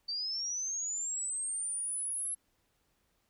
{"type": "linear sweep", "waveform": "sine", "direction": "up", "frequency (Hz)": [4575, 11080], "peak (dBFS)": -33, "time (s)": [0.08, 2.35], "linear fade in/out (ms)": 10, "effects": ["pink hiss -75 dBFS RMS until 3.29 s"]}